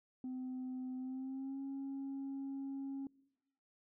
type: tone with pitch glide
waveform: sine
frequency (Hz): 256.2 to 273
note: C4 to C#4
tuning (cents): -36 to -26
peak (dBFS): -38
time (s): 0.24-3.07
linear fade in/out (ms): 2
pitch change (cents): +110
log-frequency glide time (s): 0.97-1.61
effects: noise-tail reverb RT60 1.0 s tail -25 dB re dry + tanh soft clip ceiling -38 dBFS